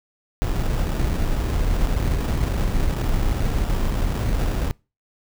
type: noise with sample-and-hold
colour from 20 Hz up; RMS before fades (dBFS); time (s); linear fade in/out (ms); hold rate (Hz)
brown; -21; 0.42-4.71; 0; 2100
effects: noise-tail reverb RT60 0.3 s tail -25 dB re dry